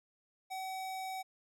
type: tone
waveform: square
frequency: 758 Hz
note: F#5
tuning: 42 cents sharp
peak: -39 dBFS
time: 0.5-1.23 s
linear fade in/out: 20 ms
effects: none